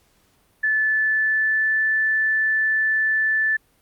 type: tone with pitch glide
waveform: sine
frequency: 1741 to 1754.1 Hz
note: A6 to A6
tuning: -19 to -6 cents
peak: -17 dBFS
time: 0.63-3.57 s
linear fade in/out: 10 ms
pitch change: +13 cents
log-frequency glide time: 0.81-1.82 s
effects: pink hiss -61 dBFS RMS until 3.81 s + Opus 48 kbps